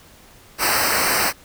pink noise with comb filter, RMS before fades -19 dBFS, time 0.58-1.33 s, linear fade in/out 50 ms, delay 0.29 ms, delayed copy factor -0.9, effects pink hiss -48 dBFS RMS until 1.44 s

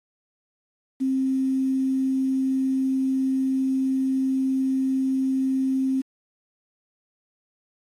sine tone with quantisation, 264.6 Hz, C4, 20 cents sharp, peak -20 dBFS, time 1-6.02 s, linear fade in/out 20 ms, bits 8, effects AAC 32 kbps

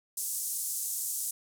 pink band-pass noise, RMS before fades -34 dBFS, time 0.17-1.31 s, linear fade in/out 5 ms, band 7200 to 14000 Hz, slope 24 dB/octave, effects none

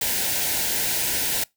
white band-stop noise, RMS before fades -24 dBFS, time 0.01-1.44 s, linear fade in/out 5 ms, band 990 to 1400 Hz, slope 96 dB/octave, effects noise-tail reverb RT60 0.2 s tail -25 dB re dry

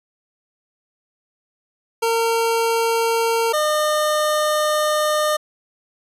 25% pulse tone pair in turn, 457.9 / 607.4 Hz, A#4 / D#5, -31 / -42 cents, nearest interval perfect fourth, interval 489 cents, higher second, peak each -13 dBFS, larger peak neither, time 2.02-3.53 / 3.53-5.37 s, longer second, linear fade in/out 10 ms, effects resampled to 32000 Hz

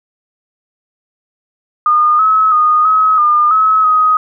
sine tone with pitch steps, 1220 / 1287 / 1232 / 1277 / 1209 / 1286 / 1256 Hz, D#6 / E6 / D#6 / D#6 / D6 / E6 / D#6, -34 / -42 / -17 / +45 / +50 / -43 / +16 cents, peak -7 dBFS, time 1.86-4.17 s, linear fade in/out 2 ms, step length 330 ms, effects none

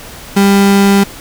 35% pulse tone, 198.6 Hz, G3, 23 cents sharp, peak -4 dBFS, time 0.36-1.04 s, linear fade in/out 10 ms, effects pink hiss -31 dBFS RMS until 1.2 s

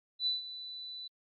sine tone with ADSR envelope, 3983 Hz, B7, 14 cents sharp, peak -27 dBFS, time 0.19-1.08 s, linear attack 74 ms, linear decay 150 ms, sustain -14 dB, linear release 11 ms, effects Opus 48 kbps

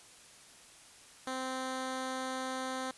10% pulse tone, 260 Hz, C4, 11 cents flat, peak -27 dBFS, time 1.27-2.91 s, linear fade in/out 2 ms, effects white hiss -56 dBFS RMS until 2.97 s + resampled to 24000 Hz

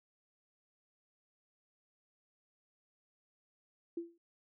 sine tone with exponential decay, 338.8 Hz, E4, 48 cents sharp, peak -33 dBFS, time 3.97-4.18 s, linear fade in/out 5 ms, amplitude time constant 44 ms, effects none

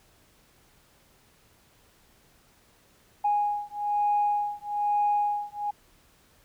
sine beating tone pair, 826 / 827.1 Hz, G#5 / G#5, -10 / -7 cents, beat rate 1.1 Hz, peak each -26 dBFS, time 3.24-5.71 s, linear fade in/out 10 ms, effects tanh soft clip ceiling -16 dBFS + pink hiss -61 dBFS RMS until 6.44 s

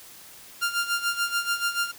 sawtooth tone with tremolo, 1396.9 Hz, F6, in tune, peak -18 dBFS, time 0.61-1.92 s, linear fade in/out 20 ms, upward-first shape sine, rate 6.9 Hz, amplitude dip 75%, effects white hiss -47 dBFS RMS until 1.98 s

